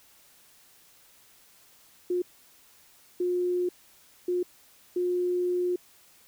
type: tone bursts at uneven times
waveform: sine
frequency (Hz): 357.6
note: F4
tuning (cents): +41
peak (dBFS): -24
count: 4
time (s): 2.1-2.22 / 3.2-3.69 / 4.28-4.43 / 4.96-5.76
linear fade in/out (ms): 5
effects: white hiss -58 dBFS RMS until 6.27 s

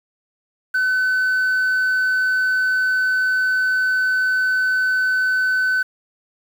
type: tone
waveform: sine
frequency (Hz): 1513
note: F#6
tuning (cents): +38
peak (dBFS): -13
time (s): 0.74-5.83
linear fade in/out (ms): 10
effects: tanh soft clip ceiling -15 dBFS + 7-bit

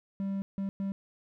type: tone bursts at uneven times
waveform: triangle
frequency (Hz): 195.8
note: G3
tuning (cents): -2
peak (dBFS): -28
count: 3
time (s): 0.2-0.42 / 0.58-0.69 / 0.8-0.92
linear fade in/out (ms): 0
effects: none

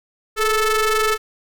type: ring-modulated tone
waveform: sawtooth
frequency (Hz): 440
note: A4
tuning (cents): 0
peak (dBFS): -9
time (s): 0.36-1.18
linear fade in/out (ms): 50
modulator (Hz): 868
effects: none

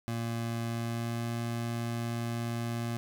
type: tone with pitch glide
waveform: 25% pulse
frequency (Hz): 116 to 117.21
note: A#2 to A#2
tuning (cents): -8 to +10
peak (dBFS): -28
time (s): 0.08-2.97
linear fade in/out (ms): 0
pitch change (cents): +18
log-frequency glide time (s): 0.67-1.28
effects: none

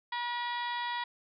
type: harmonic tone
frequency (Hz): 481.1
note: B4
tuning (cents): -45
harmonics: 2 / 3 / 4 / 5 / 6 / 7 / 8 / 9 / 10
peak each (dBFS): -34 / -47 / -38 / -48 / -52 / -43 / -46 / -56 / -52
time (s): 0.12-1.04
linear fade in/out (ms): 5
effects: none

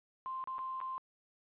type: tone with dropouts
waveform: sine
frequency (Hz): 1046.5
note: C6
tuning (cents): 0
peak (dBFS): -37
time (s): 0.26-0.98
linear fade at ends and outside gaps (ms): 0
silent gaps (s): 0.44-0.474 / 0.583-0.59 / 0.803-0.813
effects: resampled to 8000 Hz + 11-bit

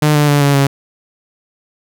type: tone with pitch steps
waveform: sawtooth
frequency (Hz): 150.8 / 147.7 / 144.66 / 141.68 / 138.76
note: D3 / D3 / D3 / C#3 / C#3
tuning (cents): +46 / +10 / -26 / +38 / +2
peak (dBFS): -5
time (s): 0.02-0.67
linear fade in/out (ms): 5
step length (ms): 130
effects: none

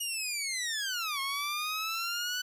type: linear two-way sweep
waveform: 15% pulse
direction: down then up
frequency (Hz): 2893 to 1078 to 1499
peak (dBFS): -25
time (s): 0-2.42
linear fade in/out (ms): 10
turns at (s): 1.2
effects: resampled to 32000 Hz + 11-bit

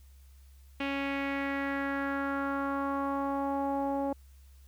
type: tone with low-pass filter sweep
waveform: sawtooth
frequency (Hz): 277.2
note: C#4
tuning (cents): 0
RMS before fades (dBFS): -32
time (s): 0.8-4.13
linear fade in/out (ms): 5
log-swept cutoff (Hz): 2700 to 720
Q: 3.3
effects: added 67 Hz sine -52 dBFS peak until 4.67 s + white hiss -67 dBFS RMS until 4.67 s

